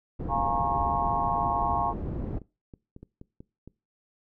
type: low-pass noise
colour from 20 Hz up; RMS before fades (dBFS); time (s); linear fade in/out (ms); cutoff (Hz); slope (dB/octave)
pink; -33; 0.19-2.39; 10; 400; 12
type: chord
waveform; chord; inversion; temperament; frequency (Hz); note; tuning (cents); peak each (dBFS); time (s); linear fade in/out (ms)
sine; Bb minor seventh; second; equal with one note detuned; 698.5 / 830.6 / 932.3 / 1088.4; F5 / Ab5 / Bb5 / Db6; 0 / 0 / 0 / -32; -30; 0.28-1.94; 50
type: clicks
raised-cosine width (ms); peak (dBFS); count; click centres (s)
3; -31; 12; 1.845 / 2.079 / 2.163 / 2.221 / 2.308 / 2.417 / 2.738 / 2.964 / 3.03 / 3.214 / 3.405 / 3.676
effects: noise-tail reverb RT60 0.3 s tail -22 dB re dry